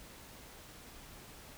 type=silence; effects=pink hiss -53 dBFS RMS until 1.57 s